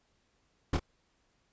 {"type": "noise with echo", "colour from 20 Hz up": "brown", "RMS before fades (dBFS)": -27, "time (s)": [0.73, 0.77], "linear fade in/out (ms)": 5, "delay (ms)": 26, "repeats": 1, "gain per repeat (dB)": -7, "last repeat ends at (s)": 0.796, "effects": ["pink hiss -73 dBFS RMS until 1.52 s", "resampled to 16000 Hz"]}